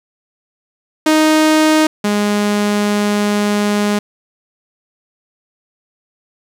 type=tone pair in turn; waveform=sawtooth; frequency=311.1 / 206.7 Hz; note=D#4 / G#3; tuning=0 / -8 cents; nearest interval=perfect fifth; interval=708 cents; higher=first; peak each=-5 / -9 dBFS; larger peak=first; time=1.06-1.87 / 2.04-3.99 s; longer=second; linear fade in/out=5 ms; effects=low-pass 11000 Hz 12 dB/octave + 7-bit